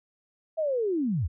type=linear sweep; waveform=sine; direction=down; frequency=659.3 to 61.74 Hz; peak=-24 dBFS; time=0.57-1.28 s; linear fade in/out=20 ms; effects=none